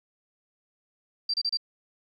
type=tone bursts; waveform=sine; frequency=4700 Hz; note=D8; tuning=1 cent sharp; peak=-24 dBFS; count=4; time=1.29-1.572 s; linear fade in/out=5 ms; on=48 ms; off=30 ms; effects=11-bit